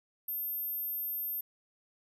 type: tone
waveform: sine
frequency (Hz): 13280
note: G#9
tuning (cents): -1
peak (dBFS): -33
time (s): 0.28-1.41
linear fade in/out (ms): 5
effects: none